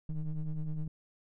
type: ring-modulated tone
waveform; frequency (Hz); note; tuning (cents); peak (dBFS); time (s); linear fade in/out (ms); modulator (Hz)
triangle; 75.5; D2; +48; -27; 0.09-0.88; 5; 80.4
effects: none